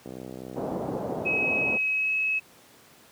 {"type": "click train", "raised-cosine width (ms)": 2, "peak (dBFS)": -24, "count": 77, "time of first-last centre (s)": [0.06, 1.249], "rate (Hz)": 63.9}
{"type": "low-pass noise", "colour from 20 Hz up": "white", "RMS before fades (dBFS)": -31, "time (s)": [0.55, 1.78], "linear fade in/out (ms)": 20, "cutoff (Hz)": 710, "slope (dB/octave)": 24}
{"type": "tone with pitch glide", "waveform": "sine", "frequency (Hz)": [2555, 2574], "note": ["D#7", "E7"], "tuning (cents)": [45, -42], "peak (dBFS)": -23, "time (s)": [1.25, 2.4], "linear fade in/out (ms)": 20, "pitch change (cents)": 13, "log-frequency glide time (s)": [1.94, 2.13]}
{"effects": ["pink hiss -54 dBFS RMS until 3.11 s", "high-pass 150 Hz 12 dB/octave"]}